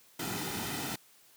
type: noise with comb filter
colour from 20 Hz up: pink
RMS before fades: -36 dBFS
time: 0.19-0.96 s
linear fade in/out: 5 ms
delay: 1.8 ms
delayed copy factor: -0.65
effects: white hiss -61 dBFS RMS until 1.36 s + high-pass 100 Hz 12 dB/octave